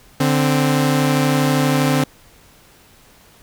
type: tone pair together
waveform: sawtooth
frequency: 146.83 / 261.2 Hz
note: D3 / C4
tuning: 0 / -3 cents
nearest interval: minor seventh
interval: 997 cents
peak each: -13 dBFS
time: 0.2-2.04 s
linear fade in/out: 5 ms
effects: pink hiss -49 dBFS RMS until 3.42 s